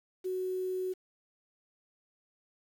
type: tone with quantisation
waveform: sine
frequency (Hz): 370.9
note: F#4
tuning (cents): +4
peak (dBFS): -31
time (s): 0.24-0.94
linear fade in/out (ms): 20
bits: 9
effects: none